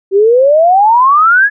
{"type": "exponential sweep", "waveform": "sine", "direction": "up", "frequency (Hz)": [377.9, 1717], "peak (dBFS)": -4, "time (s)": [0.11, 1.5], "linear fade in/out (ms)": 50, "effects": []}